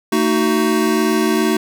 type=chord; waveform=square; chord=D# diminished; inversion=second; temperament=just; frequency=224 / 311.1 / 373.4 Hz; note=A3 / D#4 / F#4; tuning=+31 / 0 / +16 cents; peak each=-19 dBFS; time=0.12-1.57 s; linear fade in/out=5 ms; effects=none